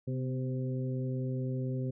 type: harmonic tone with a mistuned harmonic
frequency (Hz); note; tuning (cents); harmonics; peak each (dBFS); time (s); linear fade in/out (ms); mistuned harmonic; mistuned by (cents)
130; C3; -11; 1 / 2 / 3 / 4; -32 / -38 / -42 / -44; 0.07-1.91; 10; 2; -38
effects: none